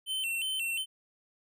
square tone with vibrato, 2886 Hz, F#7, 44 cents flat, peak -31 dBFS, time 0.06-0.86 s, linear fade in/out 50 ms, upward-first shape square, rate 2.8 Hz, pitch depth 110 cents each way, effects none

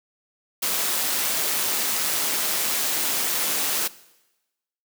white noise with amplitude modulation, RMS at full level -23 dBFS, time 0.62-3.88 s, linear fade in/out 10 ms, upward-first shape sine, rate 157 Hz, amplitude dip 25%, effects noise-tail reverb RT60 1.0 s tail -19 dB re dry + high-pass 200 Hz 12 dB/octave

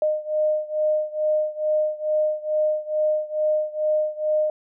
sine beating tone pair, 612 / 614.3 Hz, D#5 / D#5, -29 / -22 cents, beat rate 2.3 Hz, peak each -22 / -24 dBFS, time 0.02-4.5 s, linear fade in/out 2 ms, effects none

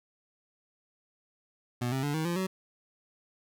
25% pulse tone with pitch steps, 122 / 133.04 / 145.08 / 158.21 / 172.53 / 188.15 Hz, B2 / C3 / D3 / D#3 / F3 / F#3, -21 / +29 / -21 / +29 / -21 / +29 cents, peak -25 dBFS, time 1.81-2.47 s, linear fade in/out 10 ms, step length 110 ms, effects none

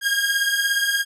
sawtooth beating tone pair, 1613 / 1630 Hz, G6 / G#6, +49 / -33 cents, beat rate 17 Hz, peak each -20 / -17 dBFS, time 0.01-1.05 s, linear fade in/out 50 ms, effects resampled to 32000 Hz

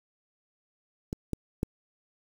clicks, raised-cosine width 3 ms, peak -19 / -17 / -14 dBFS, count 3, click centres 1.129 / 1.333 / 1.631 s, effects 7-bit

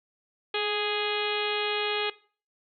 harmonic tone with a mistuned harmonic, 415.3 Hz, G#4, in tune, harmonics 1 / 2 / 3 / 4 / 5 / 6 / 7 / 8 / 9 / 10, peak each -30 / -35 / -37 / -37 / -39 / -34 / -38 / -34 / -40 / -41 dBFS, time 0.54-2.1 s, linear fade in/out 5 ms, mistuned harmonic 1, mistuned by +22 cents, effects noise-tail reverb RT60 0.4 s tail -19 dB re dry

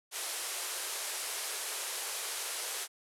white band-pass noise, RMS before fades -38 dBFS, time 0.11-2.88 s, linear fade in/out 50 ms, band 370 to 12000 Hz, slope 48 dB/octave, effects none

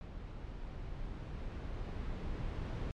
brown noise with level ramp, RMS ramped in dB -46 to -37 dBFS, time 0.01-2.91 s, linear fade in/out 0 ms, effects low-pass 4000 Hz 12 dB/octave + MP3 96 kbps

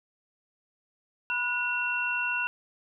sine tone cluster, 982 / 1458 / 2724 Hz, B5 / F#6 / F7, -10 / -26 / -44 cents, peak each -35 / -30 / -29 dBFS, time 1.3-2.47 s, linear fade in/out 0 ms, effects none

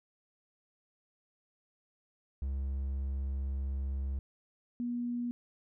triangle / sine tone pair in turn, 67.8 / 241.1 Hz, C#2 / B3, -38 / -41 cents, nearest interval octave + minor seventh, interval 2197 cents, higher second, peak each -30 / -32 dBFS, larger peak first, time 2.42-4.19 / 4.8-5.31 s, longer first, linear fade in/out 0 ms, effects none

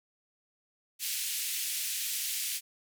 white band-pass noise, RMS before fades -34 dBFS, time 0.99-2.61 s, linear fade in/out 50 ms, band 2200 to 15000 Hz, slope 24 dB/octave, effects none

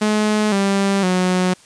sawtooth tone with pitch steps, 212.6 / 197.22 / 182.95 Hz, G#3 / G3 / F#3, +41 / +11 / -19 cents, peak -11 dBFS, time 0.01-1.54 s, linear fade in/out 10 ms, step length 510 ms, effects white hiss -48 dBFS RMS until 1.65 s + resampled to 22050 Hz

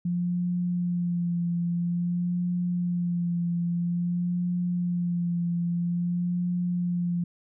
sine tone with vibrato, 174.61 Hz, F3, in tune, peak -24 dBFS, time 0.05-7.24 s, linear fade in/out 5 ms, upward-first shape sine, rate 0.5 Hz, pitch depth 25 cents each way, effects none

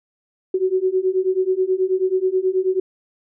sine beating tone pair, 369.3 / 378.6 Hz, F#4 / F#4, -3 / +40 cents, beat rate 9.3 Hz, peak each -20 / -19 dBFS, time 0.54-2.8 s, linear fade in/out 5 ms, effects none

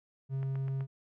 triangle tone, 134.7 Hz, C#3, 49 cents flat, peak -29 dBFS, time 0.29-0.87 s, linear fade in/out 50 ms
click train, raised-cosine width 0.5 ms, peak -34 dBFS, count 4, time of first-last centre 0.43-0.807 s, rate 7.95 Hz
effects none

